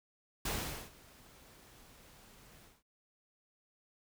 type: noise with ADSR envelope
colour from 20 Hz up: pink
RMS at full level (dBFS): -35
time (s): 0.45-2.83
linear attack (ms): 6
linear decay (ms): 440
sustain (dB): -24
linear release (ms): 200
effects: none